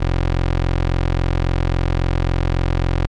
20% pulse tone, 43.65 Hz, F1, in tune, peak -11 dBFS, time 0-3.07 s, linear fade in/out 10 ms, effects low-pass 4000 Hz 12 dB/octave

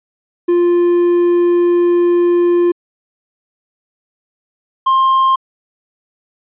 triangle tone pair in turn, 349.2 / 1058.9 Hz, F4 / C6, 0 / +20 cents, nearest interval octave + perfect fifth, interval 1920 cents, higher second, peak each -7 dBFS, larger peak neither, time 0.48-2.72 / 4.86-5.36 s, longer first, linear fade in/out 10 ms, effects resampled to 8000 Hz

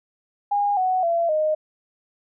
sine tone with pitch steps, 815 / 743.1 / 677.5 / 617.7 Hz, G#5 / F#5 / E5 / D#5, -33 / +7 / +47 / -13 cents, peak -18 dBFS, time 0.51-1.55 s, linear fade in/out 10 ms, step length 260 ms, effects none

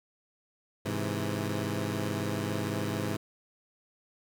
15% pulse chord, Ab augmented, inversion none, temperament equal, 103.83 / 130.81 / 164.81 Hz, Ab2 / C3 / E3, 0 / 0 / 0 cents, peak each -26 / -30 / -30 dBFS, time 0.85-3.17 s, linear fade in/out 10 ms, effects none

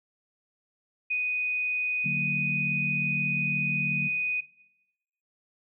sine tone, 2489 Hz, D#7, in tune, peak -25 dBFS, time 1.1-4.41 s, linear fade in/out 10 ms
sine chord, D augmented, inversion none, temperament just, 146.83 / 183.54 / 229.4 Hz, D3 / F#3 / A#3, 0 / -14 / -28 cents, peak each -33 / -34 / -37 dBFS, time 2.04-4.09 s, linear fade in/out 20 ms
effects noise-tail reverb RT60 0.9 s tail -18 dB re dry

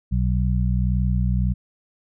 harmonic tone, 61.74 Hz, B1, in tune, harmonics 1 / 2 / 3, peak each -20 / -23 / -25 dBFS, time 0.11-1.54 s, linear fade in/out 20 ms, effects none

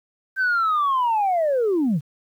sine linear sweep, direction down, 1568 to 127.9 Hz, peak -16 dBFS, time 0.36-2.01 s, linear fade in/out 50 ms, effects tanh soft clip ceiling -15 dBFS + 9-bit

